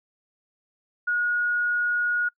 sine tone, 1446 Hz, F#6, 40 cents flat, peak -21 dBFS, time 1.07-2.29 s, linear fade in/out 10 ms, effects noise-tail reverb RT60 0.1 s tail -25 dB re dry

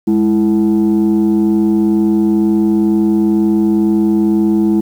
sine tone pair together, 207.9 / 330 Hz, G#3 / E4, +2 / +2 cents, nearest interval minor sixth, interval 800 cents, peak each -10 dBFS, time 0.07-4.81 s, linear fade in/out 10 ms, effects tanh soft clip ceiling -6 dBFS + 7-bit

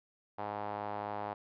sawtooth tone with band-pass filter, 103.83 Hz, G#2, in tune, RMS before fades -39 dBFS, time 0.38-1.34 s, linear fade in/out 10 ms, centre 820 Hz, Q 2.8, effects resampled to 11025 Hz

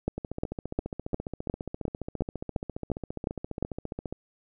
two click trains, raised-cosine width 2 ms, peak -20 / -13 dBFS, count 59 / 11, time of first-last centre 0.18-4.126 / 0.08-3.626 s, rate 14.7 / 2.82 Hz, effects none

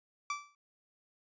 30% pulse tone with exponential decay, 1163 Hz, D6, 17 cents flat, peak -28 dBFS, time 0.3-0.55 s, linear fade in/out 2 ms, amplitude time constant 53 ms, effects resampled to 16000 Hz

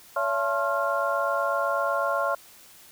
sine tone cluster, 564 / 672 / 868 / 1071 / 1388 Hz, C#5 / E5 / A5 / C6 / F6, +30 / +33 / -24 / +40 / -11 cents, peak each -28 / -29 / -36 / -28 / -29 dBFS, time 0.16-2.35 s, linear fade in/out 5 ms, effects white hiss -51 dBFS RMS until 2.91 s

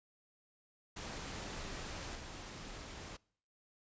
pink noise with level steps, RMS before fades -44 / -48 dBFS, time 0.96-3.17 s, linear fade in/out 10 ms, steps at 2.15 s, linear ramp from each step 5 ms, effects noise-tail reverb RT60 0.6 s tail -25 dB re dry + resampled to 16000 Hz

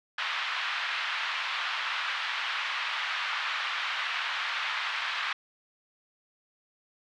pink band-pass noise, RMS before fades -32 dBFS, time 0.18-5.33 s, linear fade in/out 5 ms, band 1100 to 3600 Hz, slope 24 dB/octave, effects none

